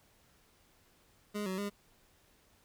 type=tone with pitch steps; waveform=25% pulse; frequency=207.6 / 187.6 / 203.2 Hz; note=G#3 / F#3 / G#3; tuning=0 / +24 / -38 cents; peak=-31 dBFS; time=1.34-1.7 s; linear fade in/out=20 ms; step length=120 ms; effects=pink hiss -67 dBFS RMS until 2.64 s